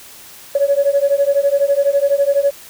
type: beating tone pair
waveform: sine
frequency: 556 / 568 Hz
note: C#5 / C#5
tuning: +5 / +42 cents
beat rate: 12 Hz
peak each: -14 dBFS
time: 0.55-2.51 s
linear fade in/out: 5 ms
effects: tanh soft clip ceiling -5 dBFS + white hiss -39 dBFS RMS until 2.69 s